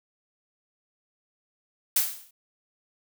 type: noise with exponential decay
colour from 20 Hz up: blue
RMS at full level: -19 dBFS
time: 1.96-2.31 s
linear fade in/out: 5 ms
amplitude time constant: 74 ms
effects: none